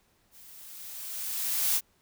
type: noise with level ramp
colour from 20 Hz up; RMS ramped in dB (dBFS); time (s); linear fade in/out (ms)
blue; -53 to -24; 0.31-1.81; 50
effects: pink hiss -68 dBFS RMS until 2.01 s